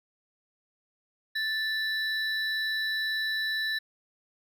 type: tone pair together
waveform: triangle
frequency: 1760 / 3951 Hz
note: A6 / B7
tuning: 0 / 0 cents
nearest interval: octave + major second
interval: 1400 cents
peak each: -27 / -31 dBFS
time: 1.35-3.79 s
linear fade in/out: 10 ms
effects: none